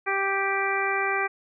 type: harmonic tone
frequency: 392 Hz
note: G4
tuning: in tune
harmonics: 1 / 2 / 3 / 4 / 5 / 6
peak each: -30 / -30 / -30 / -30 / -30 / -30 dBFS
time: 0.06-1.28 s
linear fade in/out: 20 ms
effects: none